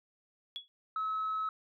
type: tone with exponential decay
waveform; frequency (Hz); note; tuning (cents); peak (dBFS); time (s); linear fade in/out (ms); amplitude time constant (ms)
sine; 3370; G#7; +25; -33; 0.56-0.68; 0; 26
type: tone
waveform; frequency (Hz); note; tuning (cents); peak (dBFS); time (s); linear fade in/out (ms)
sine; 1290; E6; -38; -30; 0.96-1.49; 2
effects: tanh soft clip ceiling -28 dBFS